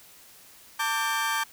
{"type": "tone cluster", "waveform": "30% pulse", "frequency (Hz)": [897, 1168, 1583], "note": ["A5", "D6", "G6"], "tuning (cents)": [33, -10, 17], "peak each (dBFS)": -27, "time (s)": [0.79, 1.44], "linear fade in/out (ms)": 10, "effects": ["white hiss -52 dBFS RMS until 1.52 s"]}